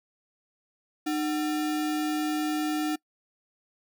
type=tone with sample-and-hold; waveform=sine; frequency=305 Hz; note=D#4; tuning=34 cents flat; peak=-25 dBFS; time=1.06-2.96 s; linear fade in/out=10 ms; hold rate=1050 Hz; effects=noise-tail reverb RT60 0.1 s tail -24 dB re dry